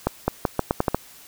accelerating click train, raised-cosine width 1 ms, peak -5 dBFS, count 8, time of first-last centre 0.07-0.946 s, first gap 210 ms, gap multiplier 0.82, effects white hiss -47 dBFS RMS until 1.27 s

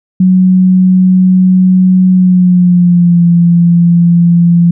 sine tone with pitch glide, 185 to 171.62 Hz, F#3 to F3, 0 to -30 cents, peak -3 dBFS, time 0.2-4.71 s, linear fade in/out 5 ms, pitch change -130 cents, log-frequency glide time 2.1-3.24 s, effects none

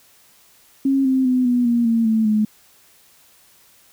sine tone with pitch steps, 271.4 / 262.3 / 253.5 / 245 / 236.8 / 228.9 / 221.2 / 213.8 Hz, C#4 / C4 / B3 / B3 / A#3 / A#3 / A3 / A3, -36 / +4 / +45 / -14 / +27 / -31 / +9 / -49 cents, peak -14 dBFS, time 0.85-2.45 s, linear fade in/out 5 ms, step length 200 ms, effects white hiss -53 dBFS RMS until 3.92 s

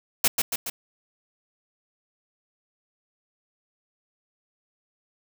white noise with echo, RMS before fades -19 dBFS, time 0.24-0.28 s, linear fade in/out 5 ms, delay 140 ms, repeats 3, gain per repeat -4 dB, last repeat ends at 0.7 s, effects none

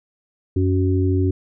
harmonic tone, 93.1 Hz, F#2, 11 cents sharp, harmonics 1 / 3 / 4, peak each -17 / -22 / -23 dBFS, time 0.56-1.31 s, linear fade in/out 5 ms, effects none

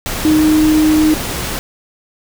sine tone in noise, 309.4 Hz, D#4, 10 cents flat, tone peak -8 dBFS, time 0.25-1.14 s, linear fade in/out 0 ms, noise pink, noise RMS -21 dBFS, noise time 0.06-1.59 s, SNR +10 dB, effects none

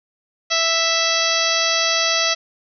harmonic tone, 659.3 Hz, E5, in tune, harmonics 1 / 2 / 3 / 4 / 5 / 6 / 7 / 8 / 9, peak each -25 / -25 / -25 / -25 / -25 / -25 / -25 / -25 / -25 dBFS, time 0.5-2.35 s, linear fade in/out 20 ms, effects none

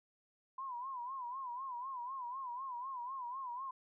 sine tone with vibrato, 1017 Hz, C6, 50 cents flat, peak -40 dBFS, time 0.58-3.71 s, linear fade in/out 5 ms, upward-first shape sine, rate 4 Hz, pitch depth 120 cents each way, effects none

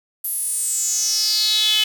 sawtooth tone with high-pass filter sweep, 428.6 Hz, A4, 45 cents flat, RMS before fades -20 dBFS, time 0.24-1.84 s, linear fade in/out 5 ms, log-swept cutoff 12000 to 3000 Hz, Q 7.1, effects none

